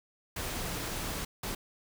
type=noise bursts at uneven times; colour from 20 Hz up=pink; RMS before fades=-36 dBFS; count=2; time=0.36-1.25 / 1.43-1.55 s; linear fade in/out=5 ms; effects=none